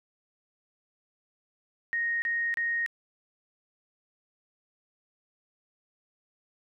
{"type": "tone bursts", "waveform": "sine", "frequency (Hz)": 1864.7, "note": "A#6", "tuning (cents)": 0, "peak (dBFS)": -26, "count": 3, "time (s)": [1.93, 2.862], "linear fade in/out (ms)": 0, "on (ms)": 290, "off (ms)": 31, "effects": []}